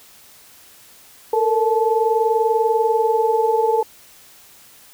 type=tone cluster; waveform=sine; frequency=443 / 463.3 / 870 Hz; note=A4 / A#4 / A5; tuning=+12 / -11 / -20 cents; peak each=-19 dBFS; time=1.33-3.83 s; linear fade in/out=5 ms; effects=white hiss -47 dBFS RMS until 4.93 s